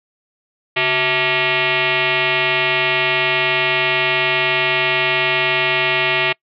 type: tone with frequency modulation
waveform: sine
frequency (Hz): 140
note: C#3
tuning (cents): +18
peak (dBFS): -14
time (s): 0.76-6.33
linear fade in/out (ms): 10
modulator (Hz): 513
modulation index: 5.9
effects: noise-tail reverb RT60 0.1 s tail -26 dB re dry